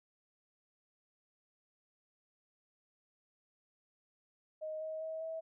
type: tone with pitch steps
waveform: sine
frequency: 624 / 631.6 / 639.3 / 647.1 Hz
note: D#5 / D#5 / D#5 / E5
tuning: +5 / +26 / +47 / -32 cents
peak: -38 dBFS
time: 4.61-5.41 s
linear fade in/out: 20 ms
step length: 200 ms
effects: none